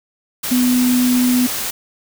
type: tone in noise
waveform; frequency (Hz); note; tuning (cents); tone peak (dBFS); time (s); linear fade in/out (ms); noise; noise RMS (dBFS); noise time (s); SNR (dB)
sine; 249; B3; +14; -12; 0.51-1.47; 10; white; -23; 0.43-1.71; +8
effects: none